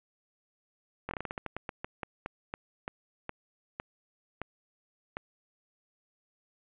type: slowing click train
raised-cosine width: 0.5 ms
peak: -20 dBFS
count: 20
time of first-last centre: 1.09-5.169 s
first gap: 21 ms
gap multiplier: 1.22
effects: resampled to 8000 Hz + 10-bit